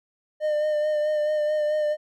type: tone with vibrato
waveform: triangle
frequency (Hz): 605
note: D#5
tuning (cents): -49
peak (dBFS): -19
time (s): 0.4-1.97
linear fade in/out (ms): 50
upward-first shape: sine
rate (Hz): 4.6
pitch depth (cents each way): 24
effects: none